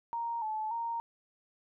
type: tone with pitch steps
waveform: sine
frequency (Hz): 932 / 866 / 928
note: A#5 / A5 / A#5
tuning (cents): -1 / -28 / -8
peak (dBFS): -32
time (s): 0.13-1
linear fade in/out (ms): 0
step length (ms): 290
effects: none